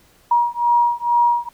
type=beating tone pair; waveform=sine; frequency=952 / 954.2 Hz; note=A#5 / A#5; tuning=+36 / +40 cents; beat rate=2.2 Hz; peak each=-17 dBFS; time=0.31-1.49 s; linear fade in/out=5 ms; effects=pink hiss -54 dBFS RMS until 1.53 s